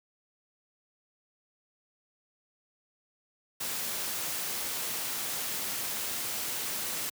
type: noise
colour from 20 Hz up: white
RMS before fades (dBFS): -34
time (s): 3.6-7.1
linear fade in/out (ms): 10
effects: high-pass 100 Hz 12 dB/octave